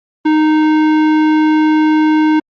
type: tone with tanh clipping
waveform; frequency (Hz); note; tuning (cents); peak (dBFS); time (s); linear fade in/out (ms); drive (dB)
sine; 309.4; D#4; -10; -10; 0.25-2.4; 10; 16
effects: Opus 24 kbps